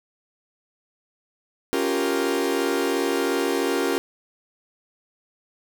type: chord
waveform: 40% pulse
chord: G half-diminished seventh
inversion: second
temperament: equal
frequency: 277.2 / 349.2 / 392 / 466.2 Hz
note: Db4 / F4 / G4 / Bb4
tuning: 0 / 0 / 0 / 0 cents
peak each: -26 dBFS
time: 1.73-3.98 s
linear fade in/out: 0 ms
effects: none